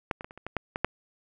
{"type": "clicks", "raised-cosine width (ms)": 0.5, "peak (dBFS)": [-12, -23, -23, -30, -30, -20, -12, -15, -8], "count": 9, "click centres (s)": [0.112, 0.209, 0.245, 0.309, 0.376, 0.466, 0.567, 0.759, 0.846], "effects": []}